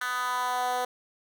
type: tone with high-pass filter sweep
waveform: 10% pulse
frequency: 249.3 Hz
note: B3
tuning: 16 cents sharp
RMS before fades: -29 dBFS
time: 0.01-0.85 s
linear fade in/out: 5 ms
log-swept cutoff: 1500 to 590 Hz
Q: 3
effects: none